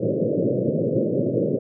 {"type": "band-pass noise", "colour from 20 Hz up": "white", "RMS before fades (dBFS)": -22, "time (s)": [0, 1.59], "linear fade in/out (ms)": 10, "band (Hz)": [110, 580], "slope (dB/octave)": 96, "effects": []}